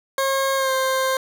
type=tone with pitch glide; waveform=20% pulse; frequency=540 to 525.8 Hz; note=C#5 to C5; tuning=-45 to +8 cents; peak=-14 dBFS; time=0.18-1.17 s; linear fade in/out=2 ms; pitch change=-47 cents; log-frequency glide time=0.56-0.72 s; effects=none